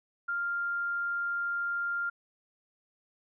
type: tone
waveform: sine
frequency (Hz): 1396.9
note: F6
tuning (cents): 0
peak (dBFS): -29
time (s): 0.28-2.1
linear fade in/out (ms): 10
effects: none